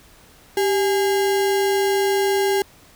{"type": "tone with sample-and-hold", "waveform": "sine", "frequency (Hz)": 392, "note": "G4", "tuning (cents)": 0, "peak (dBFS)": -16, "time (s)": [0.57, 2.62], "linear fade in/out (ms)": 2, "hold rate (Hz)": 1225, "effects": ["pink hiss -50 dBFS RMS until 2.95 s"]}